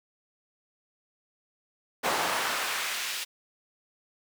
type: noise with high-pass filter sweep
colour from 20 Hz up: brown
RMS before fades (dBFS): -30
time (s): 2.03-3.25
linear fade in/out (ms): 20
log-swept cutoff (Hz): 630 to 3100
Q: 0.85
effects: none